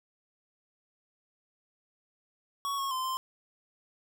square tone with pitch steps, 1117 / 1094 / 1035 / 1043 Hz, C#6 / C#6 / C6 / C6, +13 / -23 / -19 / -6 cents, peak -31 dBFS, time 2.65-3.17 s, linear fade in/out 0 ms, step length 130 ms, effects none

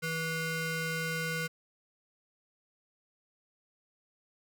25% pulse ring-modulated tone, 650 Hz, E5, 24 cents flat, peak -25 dBFS, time 0.02-1.48 s, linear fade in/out 20 ms, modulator 812 Hz, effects none

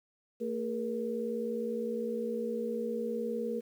sine tone cluster, 226.3 / 415.3 / 475 Hz, A3 / G#4 / A#4, +49 / 0 / +33 cents, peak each -36 / -39 / -34 dBFS, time 0.4-3.61 s, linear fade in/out 20 ms, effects 10-bit

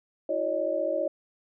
sine tone cluster, 325.4 / 364.3 / 560 / 615 Hz, E4 / F#4 / C#5 / D#5, -22 / -27 / +18 / -20 cents, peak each -35 / -36 / -28 / -29 dBFS, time 0.29-1.08 s, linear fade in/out 5 ms, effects none

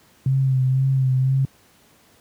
sine tone with vibrato, 132 Hz, C3, 16 cents sharp, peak -15 dBFS, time 0.26-1.45 s, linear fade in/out 2 ms, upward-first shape sine, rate 2 Hz, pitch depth 33 cents each way, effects pink hiss -55 dBFS RMS until 2.2 s + high-pass 80 Hz 12 dB/octave

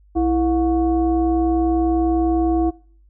sine tone with frequency modulation, 330 Hz, E4, 2 cents sharp, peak -15 dBFS, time 0.15-2.71 s, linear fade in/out 20 ms, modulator 390 Hz, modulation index 0.75, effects noise-tail reverb RT60 0.5 s tail -23 dB re dry + added 50 Hz sine -49 dBFS peak until 3.09 s

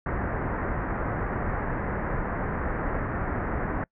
pink low-pass noise, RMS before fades -29 dBFS, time 0.06-3.84 s, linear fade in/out 2 ms, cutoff 1900 Hz, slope 48 dB/octave, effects noise-tail reverb RT60 0.1 s tail -26 dB re dry

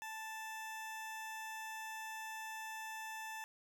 20% pulse tone, 880 Hz, A5, in tune, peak -39 dBFS, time 0.02-3.44 s, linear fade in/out 0 ms, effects none

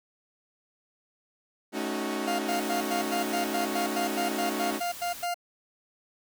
sawtooth chord, D# half-diminished seventh, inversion second, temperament equal with one note detuned, 216.7 / 277.2 / 311.1 / 370 Hz, A3 / C#4 / D#4 / F#4, -26 / 0 / 0 / 0 cents, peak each -31 dBFS, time 1.72-4.81 s, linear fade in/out 50 ms
40% pulse tone bursts, 700 Hz, F5, 4 cents sharp, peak -27 dBFS, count 15, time 2.27-5.344 s, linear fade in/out 10 ms, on 120 ms, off 91 ms
white noise, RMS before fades -42 dBFS, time 2.45-5.28 s, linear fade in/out 50 ms
effects none

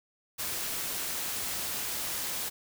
white noise, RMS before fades -34 dBFS, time 0.38-2.5 s, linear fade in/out 20 ms, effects none

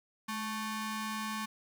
sawtooth ring-modulated tone, 659.3 Hz, E5, in tune, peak -28 dBFS, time 0.28-1.46 s, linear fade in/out 10 ms, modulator 445 Hz, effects none

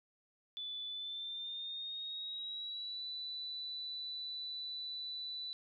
sine tone with pitch glide, 3482 to 3977 Hz, A7 to B7, -19 to +11 cents, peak -40 dBFS, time 0.57-5.53 s, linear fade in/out 0 ms, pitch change +230 cents, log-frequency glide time 0.88-3.04 s, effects none

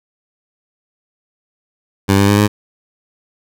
15% pulse tone with pitch steps, 98 / 100.06 / 102.16 / 104.31 Hz, G2 / G2 / G#2 / G#2, 0 / +36 / -28 / +8 cents, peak -3 dBFS, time 2.08-2.48 s, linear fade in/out 20 ms, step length 100 ms, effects none

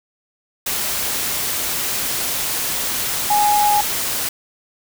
sine tone in noise, 830.6 Hz, G#5, in tune, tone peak -13 dBFS, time 3.3-3.81 s, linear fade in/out 5 ms, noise white, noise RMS -22 dBFS, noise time 0.66-4.29 s, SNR +6 dB, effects none

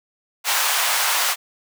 pink high-pass noise, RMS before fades -20 dBFS, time 0.44-1.36 s, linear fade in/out 50 ms, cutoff 800 Hz, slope 24 dB/octave, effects none

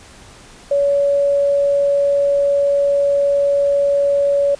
sine tone, 565 Hz, C#5, 33 cents sharp, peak -12 dBFS, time 0.71-4.55 s, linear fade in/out 5 ms, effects pink hiss -42 dBFS RMS until 4.59 s + resampled to 22050 Hz

